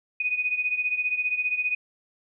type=beating tone pair; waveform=sine; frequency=2484 / 2499 Hz; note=D#7 / D#7; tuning=-3 / +7 cents; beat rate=15 Hz; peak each=-25 / -29 dBFS; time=0.2-1.75 s; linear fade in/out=5 ms; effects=none